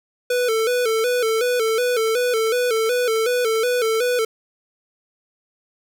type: tone with vibrato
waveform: square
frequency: 468.6 Hz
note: A#4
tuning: 9 cents sharp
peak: -18 dBFS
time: 0.3-4.25 s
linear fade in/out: 5 ms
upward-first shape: square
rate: 2.7 Hz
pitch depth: 90 cents each way
effects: none